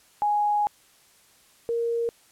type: tone pair in turn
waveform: sine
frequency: 831 / 466.4 Hz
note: G#5 / A#4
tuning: +1 / +1 cents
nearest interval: minor seventh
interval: 1000 cents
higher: first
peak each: -20 / -23 dBFS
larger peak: first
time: 0.22-0.67 / 1.69-2.09 s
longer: first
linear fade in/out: 0 ms
effects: white hiss -58 dBFS RMS until 2.31 s + low-pass 12000 Hz 12 dB/octave